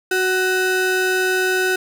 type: ring-modulated tone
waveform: square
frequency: 560 Hz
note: C#5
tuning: 18 cents sharp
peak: -14 dBFS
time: 0.11-1.76 s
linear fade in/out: 5 ms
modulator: 931 Hz
effects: none